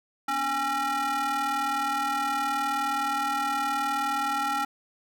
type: ring-modulated tone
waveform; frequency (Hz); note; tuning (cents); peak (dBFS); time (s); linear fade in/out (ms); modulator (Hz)
square; 267.6; C4; +39; -23; 0.28-4.65; 5; 1090
effects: none